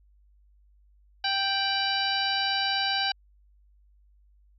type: harmonic tone with a mistuned harmonic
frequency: 784 Hz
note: G5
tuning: in tune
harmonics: 1 / 2 / 3 / 4 / 5 / 6 / 7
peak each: -30 / -31 / -37 / -31 / -31 / -32 / -42 dBFS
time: 1.24-3.12 s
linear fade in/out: 5 ms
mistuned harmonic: 4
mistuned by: -91 cents
effects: added 50 Hz sine -57 dBFS peak until 4.58 s